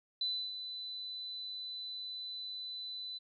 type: tone with ADSR envelope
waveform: sine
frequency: 4001 Hz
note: B7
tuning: 22 cents sharp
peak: -31 dBFS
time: 0.21-3.19 s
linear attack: 3 ms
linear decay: 300 ms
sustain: -9 dB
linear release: 21 ms
effects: none